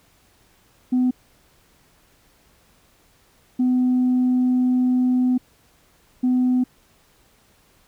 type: tone bursts at uneven times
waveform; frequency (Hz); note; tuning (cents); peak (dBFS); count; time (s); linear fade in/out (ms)
sine; 251.9; B3; +34; -14; 3; 0.92-1.11 / 3.59-5.38 / 6.23-6.64; 10
effects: tanh soft clip ceiling -13 dBFS + pink hiss -58 dBFS RMS until 7.87 s